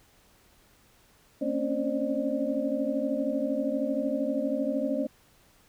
sine tone cluster, 226.7 / 267.8 / 280.6 / 534 / 598 Hz, A#3 / C4 / C#4 / C5 / D5, -48 / +40 / +21 / +35 / +31 cents, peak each -34 / -31 / -32 / -33 / -32 dBFS, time 1.41-5.07 s, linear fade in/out 10 ms, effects pink hiss -61 dBFS RMS until 5.68 s

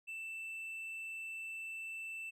triangle tone, 2659 Hz, E7, 14 cents sharp, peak -40 dBFS, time 0.07-2.31 s, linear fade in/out 20 ms, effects none

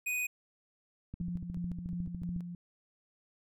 square tone, 2489 Hz, D#7, in tune, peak -32 dBFS, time 0.06-0.27 s, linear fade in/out 10 ms
click train, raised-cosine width 5 ms, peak -29 dBFS, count 18, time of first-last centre 1.14-2.363 s, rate 13.9 Hz
sine tone with tremolo, 174.61 Hz, F3, in tune, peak -34 dBFS, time 1.2-2.55 s, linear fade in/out 2 ms, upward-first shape square, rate 2.9 Hz, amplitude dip 45%
effects none

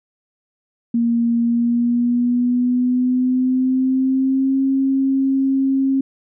sine tone with pitch glide, 234.1 to 268.9 Hz, A#3 to C4, +8 to +47 cents, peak -14 dBFS, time 0.94-6.01 s, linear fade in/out 5 ms, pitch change +239 cents, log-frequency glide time 1.4-4.59 s, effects none

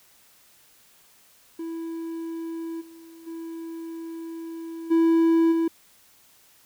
triangle tone with level steps, 329.6 Hz, E4, in tune, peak -28 / -42 / -31 / -14 / -18 dBFS, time 1.59-5.68 s, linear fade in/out 5 ms, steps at 2.8 / 3.26 / 4.9 / 5.51 s, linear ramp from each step 20 ms, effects white hiss -57 dBFS RMS until 6.65 s

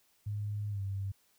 sine tone with pitch glide, 103.83 to 98 Hz, G#2 to G2, 0 to 0 cents, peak -33 dBFS, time 0.26-1.12 s, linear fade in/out 10 ms, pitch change -100 cents, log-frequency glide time 0.7-0.81 s, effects white hiss -70 dBFS RMS until 1.38 s

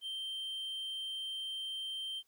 triangle tone, 3136 Hz, G7, in tune, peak -36 dBFS, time 0.01-2.23 s, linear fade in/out 50 ms, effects white hiss -75 dBFS RMS until 2.27 s

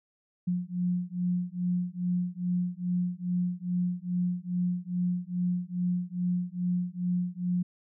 sine beating tone pair, 177.3 / 179.7 Hz, F3 / F3, +26 / +50 cents, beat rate 2.4 Hz, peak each -30 dBFS, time 0.47-7.63 s, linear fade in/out 10 ms, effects none

